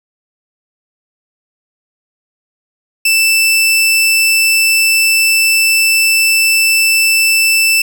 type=tone; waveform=sawtooth; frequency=2652 Hz; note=E7; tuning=10 cents sharp; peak=-5 dBFS; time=3.05-7.82 s; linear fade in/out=5 ms; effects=none